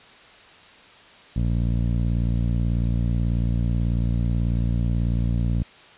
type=tone with low-pass filter; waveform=15% pulse; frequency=58.27 Hz; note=A#1; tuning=in tune; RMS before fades=-22 dBFS; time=1.36-5.63 s; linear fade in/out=5 ms; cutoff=230 Hz; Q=0.58; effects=white hiss -48 dBFS RMS until 5.97 s + resampled to 8000 Hz